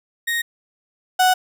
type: tone pair in turn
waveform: 35% pulse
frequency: 1864.7 / 740 Hz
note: A#6 / F#5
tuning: 0 / 0 cents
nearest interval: octave + major third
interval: 1600 cents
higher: first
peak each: -18 / -11 dBFS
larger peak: second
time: 0.27-0.42 / 1.19-1.34 s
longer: neither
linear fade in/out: 10 ms
effects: none